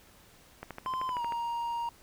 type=click train; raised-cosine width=0.5 ms; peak=-24 dBFS; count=10; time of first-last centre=0.63-1.322 s; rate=13 Hz
type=tone with pitch glide; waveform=triangle; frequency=1035 to 938.2 Hz; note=C6 to A#5; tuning=-19 to +11 cents; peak=-29 dBFS; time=0.86-1.89 s; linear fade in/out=2 ms; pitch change=-170 cents; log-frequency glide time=1.07-1.23 s
effects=pink hiss -58 dBFS RMS until 2.02 s